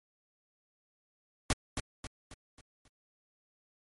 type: noise with echo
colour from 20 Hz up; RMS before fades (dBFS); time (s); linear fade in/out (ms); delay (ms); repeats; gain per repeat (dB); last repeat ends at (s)
pink; -27; 1.5-1.53; 2; 270; 5; -7; 2.88
effects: MP3 48 kbps